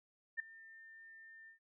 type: tone with ADSR envelope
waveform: sine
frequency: 1801 Hz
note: A6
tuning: 40 cents sharp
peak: -33 dBFS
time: 0.37-1.59 s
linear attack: 27 ms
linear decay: 6 ms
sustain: -21 dB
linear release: 110 ms
effects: none